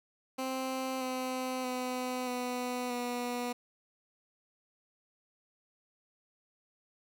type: tone with pitch steps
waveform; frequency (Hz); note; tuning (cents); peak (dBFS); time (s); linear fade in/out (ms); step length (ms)
15% pulse; 261.6 / 257.1 / 252.7 / 248.3 / 244.1; C4 / C4 / B3 / B3 / B3; 0 / -30 / +40 / +9 / -20; -27; 0.38-3.53; 10; 630
effects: none